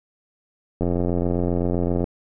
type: click train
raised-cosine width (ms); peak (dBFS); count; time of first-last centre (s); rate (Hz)
2; -10; 109; 0.81-2.041; 87.7
effects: none